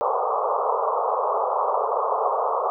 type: band-pass noise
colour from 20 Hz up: white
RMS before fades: -23 dBFS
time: 0.01-2.7 s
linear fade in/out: 0 ms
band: 420 to 1200 Hz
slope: 96 dB/octave
effects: none